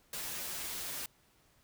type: noise with comb filter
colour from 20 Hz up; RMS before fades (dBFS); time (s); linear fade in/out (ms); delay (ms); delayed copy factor
white; -40; 0.13-1.06; 2; 9.5; -0.5
effects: pink hiss -68 dBFS RMS until 1.63 s